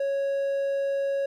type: tone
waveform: triangle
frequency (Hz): 553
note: C#5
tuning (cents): -4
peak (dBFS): -22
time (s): 0-1.26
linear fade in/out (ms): 5
effects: none